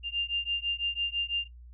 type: beating tone pair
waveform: sine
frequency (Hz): 2794 / 2800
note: F7 / F7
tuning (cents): 0 / +4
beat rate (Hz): 6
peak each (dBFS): -31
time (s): 0.03-1.48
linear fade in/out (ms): 50
effects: noise-tail reverb RT60 0.1 s tail -19 dB re dry + added 60 Hz sine -46 dBFS peak until 1.73 s